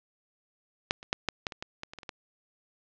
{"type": "clicks", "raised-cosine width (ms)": 0.2, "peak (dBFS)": [-7, -27, -8, -9, -12, -22, -18, -19, -25, -24, -28, -19], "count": 12, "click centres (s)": [0.909, 1.029, 1.129, 1.287, 1.468, 1.522, 1.625, 1.834, 1.935, 1.987, 2.032, 2.092], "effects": ["low-pass 5000 Hz 12 dB/octave"]}